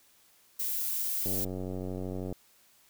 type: noise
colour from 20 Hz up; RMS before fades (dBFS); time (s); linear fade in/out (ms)
violet; -32; 0.59-1.45; 10
type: click train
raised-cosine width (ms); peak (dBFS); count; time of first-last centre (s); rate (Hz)
2; -24; 100; 1.26-2.326; 92.9
effects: white hiss -63 dBFS RMS until 2.89 s